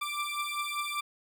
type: beating tone pair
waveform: 20% pulse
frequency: 1174.7 / 1179.8 Hz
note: D6 / D6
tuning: 0 / +8 cents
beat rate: 5.1 Hz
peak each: -30 dBFS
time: 0.01-1.01 s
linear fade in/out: 10 ms
effects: none